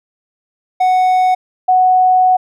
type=tone pair in turn; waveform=triangle / sine; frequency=740 / 740 Hz; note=F#5 / F#5; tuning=0 / 0 cents; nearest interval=unison; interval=0 cents; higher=neither; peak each=-7 dBFS; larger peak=neither; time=0.8-1.35 / 1.68-2.37 s; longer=second; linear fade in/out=10 ms; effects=none